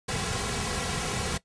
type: noise with comb filter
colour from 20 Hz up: pink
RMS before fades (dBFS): -30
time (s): 0.08-1.38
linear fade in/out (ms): 10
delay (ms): 3.3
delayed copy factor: -0.65
effects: noise-tail reverb RT60 0.1 s tail -18 dB re dry + resampled to 22050 Hz